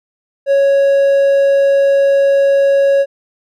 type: tone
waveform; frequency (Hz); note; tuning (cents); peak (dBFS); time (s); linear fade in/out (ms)
triangle; 554; C#5; -1; -6; 0.46-3.06; 50
effects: none